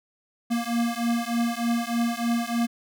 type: beating tone pair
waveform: square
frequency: 233.1 / 236.4 Hz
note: A#3 / A#3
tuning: 0 / +24 cents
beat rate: 3.3 Hz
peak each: -27 dBFS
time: 0.5-2.67 s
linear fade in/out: 20 ms
effects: none